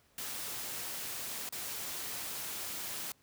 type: noise with dropouts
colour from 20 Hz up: white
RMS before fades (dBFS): -40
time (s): 0.18-3.12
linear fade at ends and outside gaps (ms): 2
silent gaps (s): 1.491-1.524
effects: pink hiss -68 dBFS RMS until 3.22 s + high-pass 60 Hz 12 dB/octave